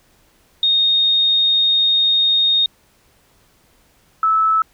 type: tone pair in turn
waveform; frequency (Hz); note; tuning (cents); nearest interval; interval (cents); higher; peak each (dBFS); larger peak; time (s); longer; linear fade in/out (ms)
sine; 3704 / 1306.3; A#7 / E6; -12 / -16; octave + tritone; 1804; first; -12; neither; 0.63-2.66 / 4.23-4.62; first; 2
effects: pink hiss -56 dBFS RMS until 4.73 s